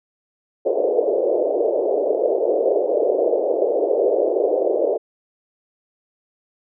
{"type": "band-pass noise", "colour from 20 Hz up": "pink", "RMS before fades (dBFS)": -19, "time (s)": [0.65, 4.98], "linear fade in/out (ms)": 20, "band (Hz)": [380, 620], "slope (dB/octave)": 48, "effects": []}